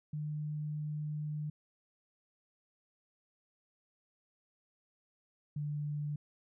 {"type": "tone pair in turn", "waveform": "sine", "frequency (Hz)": [150.7, 147.68], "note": ["D3", "D3"], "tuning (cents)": [45, 10], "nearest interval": "unison", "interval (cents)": 35, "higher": "first", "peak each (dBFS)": [-35, -34], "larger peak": "second", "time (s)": [[0.13, 1.5], [5.56, 6.16]], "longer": "first", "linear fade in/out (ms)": 5, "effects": []}